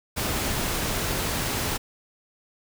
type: noise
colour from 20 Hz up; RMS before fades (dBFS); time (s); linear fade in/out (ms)
pink; -27; 0.16-1.78; 20
effects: none